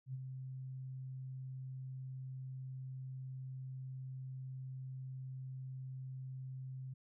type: tone with ADSR envelope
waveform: sine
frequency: 130.81 Hz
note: C3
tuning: in tune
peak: -38 dBFS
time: 0.06-6.94 s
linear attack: 79 ms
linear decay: 30 ms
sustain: -5 dB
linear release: 10 ms
effects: none